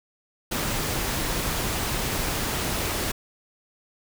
pink noise, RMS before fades -27 dBFS, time 0.51-3.12 s, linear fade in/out 10 ms, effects none

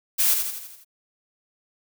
blue noise with echo, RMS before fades -20 dBFS, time 0.18-0.35 s, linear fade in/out 20 ms, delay 83 ms, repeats 6, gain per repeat -5 dB, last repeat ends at 0.848 s, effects none

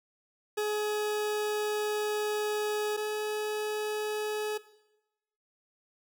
40% pulse tone pair in turn, 421.7 / 424.9 Hz, G#4 / G#4, +26 / +40 cents, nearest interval unison, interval 14 cents, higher second, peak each -27 / -29 dBFS, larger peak first, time 0.57-2.97 / 2.97-4.58 s, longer first, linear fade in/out 10 ms, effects noise-tail reverb RT60 0.9 s tail -17 dB re dry

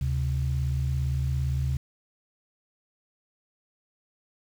sine tone pair together, 73.42 / 130.99 Hz, D2 / C3, 0 / +2 cents, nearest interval minor seventh, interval 1002 cents, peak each -26 dBFS, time 0.01-1.77 s, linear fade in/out 5 ms, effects tanh soft clip ceiling -17 dBFS + 8-bit

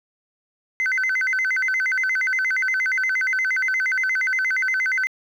sine tone with vibrato, 1771 Hz, A6, 11 cents sharp, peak -17 dBFS, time 0.8-5.07 s, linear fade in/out 0 ms, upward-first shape square, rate 8.5 Hz, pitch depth 260 cents each way, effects tanh soft clip ceiling -17 dBFS + 9-bit

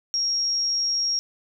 sine tone, 5588 Hz, F8, in tune, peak -21 dBFS, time 0.14-1.19 s, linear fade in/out 0 ms, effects none

